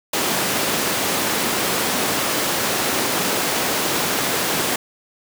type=high-pass noise; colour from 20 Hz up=pink; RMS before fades=-21 dBFS; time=0.13-4.76 s; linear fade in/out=5 ms; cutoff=230 Hz; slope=12 dB/octave; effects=none